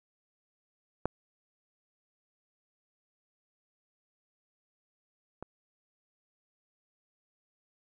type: clicks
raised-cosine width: 1 ms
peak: -14 / -26 dBFS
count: 2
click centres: 1.056 / 5.426 s
effects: none